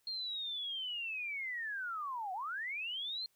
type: linear two-way sweep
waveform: sine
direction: down then up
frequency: 4248 to 716 to 4248 Hz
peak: -37 dBFS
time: 0.07-3.26 s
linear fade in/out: 2 ms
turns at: 2.33 s
effects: white hiss -75 dBFS RMS until 3.35 s